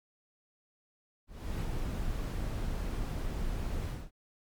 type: noise with ADSR envelope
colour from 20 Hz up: brown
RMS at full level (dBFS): -32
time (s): 1.27-4.11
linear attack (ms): 330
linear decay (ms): 63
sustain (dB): -2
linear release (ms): 220
effects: MP3 96 kbps